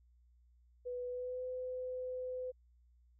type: tone with pitch glide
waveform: sine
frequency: 494.2 to 506.9 Hz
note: B4 to B4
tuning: +1 to +45 cents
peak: -38 dBFS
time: 0.85-2.52 s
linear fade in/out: 20 ms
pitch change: +44 cents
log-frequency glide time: 1.08-1.44 s
effects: added 60 Hz sine -64 dBFS peak until 3.19 s